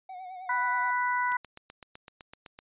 triangle tone with vibrato, 740 Hz, F#5, in tune, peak -37 dBFS, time 0.09-0.91 s, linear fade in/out 5 ms, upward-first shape sine, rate 9.4 Hz, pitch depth 53 cents each way
harmonic tone, 493.9 Hz, B4, in tune, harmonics 2 / 3 / 4, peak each -27 / -31 / -33 dBFS, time 0.49-1.37 s, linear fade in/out 5 ms
click train, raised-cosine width 0.2 ms, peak -27 dBFS, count 11, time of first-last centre 1.32-2.589 s, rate 7.88 Hz
effects resampled to 8000 Hz

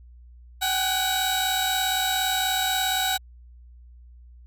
sawtooth tone cluster, 756 / 814 / 1475 / 3844 Hz, F#5 / G#5 / F#6 / B7, +37 / -35 / -6 / -48 cents, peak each -22 / -30 / -28 / -23 dBFS, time 0.61-3.18 s, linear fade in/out 20 ms, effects added 60 Hz sine -45 dBFS peak until 4.46 s

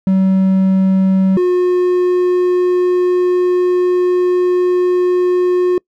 triangle tone pair in turn, 190.3 / 360.4 Hz, F#3 / F#4, +49 / -45 cents, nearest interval major seventh, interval 1106 cents, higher second, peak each -7 / -8 dBFS, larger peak first, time 0.07-1.37 / 1.37-5.78 s, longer second, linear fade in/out 2 ms, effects noise-tail reverb RT60 0.1 s tail -26 dB re dry

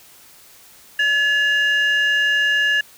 sine tone pair together, 1705 / 2826 Hz, G#6 / F7, +45 / +20 cents, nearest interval major sixth, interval 875 cents, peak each -14 / -20 dBFS, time 0.99-2.81 s, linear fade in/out 5 ms, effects tanh soft clip ceiling -11 dBFS + white hiss -47 dBFS RMS until 2.97 s

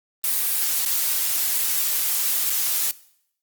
blue noise with dropouts, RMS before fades -22 dBFS, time 0.24-2.91 s, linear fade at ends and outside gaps 0 ms, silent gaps 0.851-0.861 / 1.584-1.588 / 2.497-2.503 s, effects noise-tail reverb RT60 0.7 s tail -20 dB re dry + Opus 32 kbps

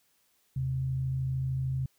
sine tone pair together, 78.1 / 131.35 Hz, D#2 / C3, +7 / +7 cents, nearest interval major sixth, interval 900 cents, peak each -39 / -28 dBFS, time 0.56-1.86 s, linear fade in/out 5 ms, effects white hiss -70 dBFS RMS until 1.98 s

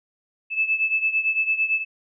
sine beating tone pair, 2616 / 2624.9 Hz, E7 / E7, -14 / -8 cents, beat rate 8.9 Hz, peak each -21 / -25 dBFS, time 0.5-1.85 s, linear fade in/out 50 ms, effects none

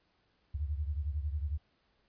sine beating tone pair, 71.8 / 82.8 Hz, D2 / E2, -39 / +8 cents, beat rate 11 Hz, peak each -33 / -38 dBFS, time 0.54-1.58 s, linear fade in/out 10 ms, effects pink hiss -73 dBFS RMS until 2.08 s + resampled to 11025 Hz

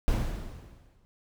brown noise with exponential decay, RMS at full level -24 dBFS, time 0.08-1.05 s, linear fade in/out 0 ms, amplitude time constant 210 ms, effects none

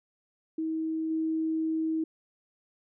sine tone with level steps, 319.5 Hz, D#4, 46 cents sharp, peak -28 / -26 dBFS, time 0.58-2.04 s, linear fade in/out 5 ms, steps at 1.1 s, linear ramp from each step 10 ms, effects none

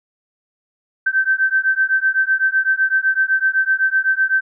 sine beating tone pair, 1546 / 1553.9 Hz, G6 / G6, -24 / -16 cents, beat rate 7.9 Hz, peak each -17 dBFS, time 1.06-4.41 s, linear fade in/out 10 ms, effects none

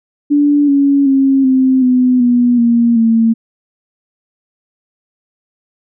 sine tone with pitch steps, 290.2 / 280.2 / 270.5 / 261.1 / 252.1 / 243.3 / 234.9 / 226.8 Hz, D4 / C#4 / C#4 / C4 / B3 / B3 / A#3 / A#3, -21 / +19 / -42 / -3 / +36 / -26 / +13 / -47 cents, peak -7 dBFS, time 0.3-3.34 s, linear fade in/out 20 ms, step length 380 ms, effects none

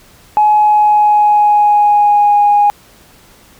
sine tone with pitch glide, 845 to 823.8 Hz, G#5 to G#5, +30 to -14 cents, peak -5 dBFS, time 0.37-2.7 s, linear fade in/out 0 ms, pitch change -44 cents, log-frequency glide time 0.53-2.37 s, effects tanh soft clip ceiling -1 dBFS + pink hiss -44 dBFS RMS until 3.59 s

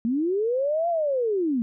sine linear two-way sweep, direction up then down, 220 to 698.5 to 220 Hz, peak -21 dBFS, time 0.05-1.62 s, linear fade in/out 0 ms, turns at 0.89 s, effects none

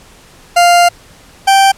40% pulse tone pair in turn, 698.5 / 781.6 Hz, F5 / G5, 0 / -5 cents, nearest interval major second, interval 195 cents, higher second, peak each -4 dBFS, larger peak neither, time 0.56-0.89 / 1.47-1.72 s, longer first, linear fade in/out 10 ms, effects pink hiss -41 dBFS RMS until 1.77 s + low-pass 11000 Hz 12 dB/octave

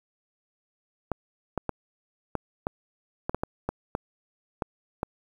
clicks, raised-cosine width 1 ms, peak -13 dBFS, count 12, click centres 1.117 / 1.577 / 1.693 / 2.353 / 2.669 / 3.295 / 3.346 / 3.435 / 3.69 / 3.951 / 4.622 / 5.031 s, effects 8-bit

